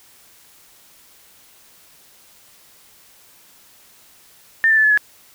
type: tone with pitch steps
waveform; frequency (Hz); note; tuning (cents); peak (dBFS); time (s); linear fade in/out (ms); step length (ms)
sine; 1798 / 1771.2 / 1744.8 / 1718.8 / 1693.2; A6 / A6 / A6 / A6 / G#6; +37 / +11 / -15 / -41 / +33; -11; 4.64-4.975; 0; 67
effects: white hiss -50 dBFS RMS until 5.34 s